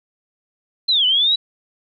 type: linear two-way sweep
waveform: sine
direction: down then up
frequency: 4186 to 2944 to 3959 Hz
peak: -13 dBFS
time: 0.88-1.36 s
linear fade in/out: 10 ms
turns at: 1.06 s
effects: none